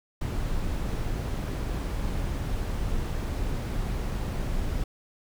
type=noise; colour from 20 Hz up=brown; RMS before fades=-29 dBFS; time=0.21-4.84 s; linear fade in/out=5 ms; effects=none